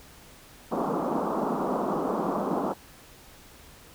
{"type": "band-pass noise", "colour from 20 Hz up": "pink", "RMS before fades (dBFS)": -28, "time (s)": [0.71, 2.74], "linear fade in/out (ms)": 20, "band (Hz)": [180, 1200], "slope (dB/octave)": 48, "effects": ["pink hiss -51 dBFS RMS until 3.94 s"]}